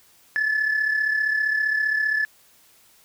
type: tone pair together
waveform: sine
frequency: 1724.8 / 1760 Hz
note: A6 / A6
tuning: -35 / 0 cents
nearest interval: unison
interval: 35 cents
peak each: -19 / -25 dBFS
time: 0.36-2.25 s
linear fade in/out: 0 ms
effects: tanh soft clip ceiling -16 dBFS + white hiss -56 dBFS RMS until 3.04 s